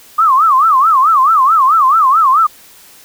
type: tone with vibrato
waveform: sine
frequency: 1174.7 Hz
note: D6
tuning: in tune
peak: -6 dBFS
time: 0.18-2.47 s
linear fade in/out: 10 ms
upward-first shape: sine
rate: 4.6 Hz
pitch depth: 230 cents each way
effects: white hiss -41 dBFS RMS until 3.04 s